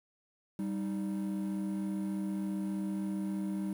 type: tone pair together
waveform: triangle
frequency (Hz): 196 / 311.1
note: G3 / D#4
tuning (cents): 0 / 0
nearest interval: minor sixth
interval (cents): 800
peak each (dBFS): -31 / -36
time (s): 0.59-3.73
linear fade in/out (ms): 2
effects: tanh soft clip ceiling -23 dBFS + 9-bit